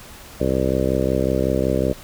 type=harmonic tone; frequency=65.41 Hz; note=C2; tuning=in tune; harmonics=1 / 2 / 3 / 4 / 5 / 6 / 7 / 8 / 9; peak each=-26 / -26 / -26 / -26 / -26 / -26 / -26 / -26 / -26 dBFS; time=0.4-1.93 s; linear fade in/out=5 ms; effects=pink hiss -41 dBFS RMS until 2.03 s